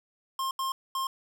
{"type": "tone bursts at uneven times", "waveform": "square", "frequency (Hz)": 1063, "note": "C6", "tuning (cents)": 27, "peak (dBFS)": -29, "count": 3, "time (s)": [[0.39, 0.51], [0.59, 0.72], [0.95, 1.07]], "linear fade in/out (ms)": 2, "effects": []}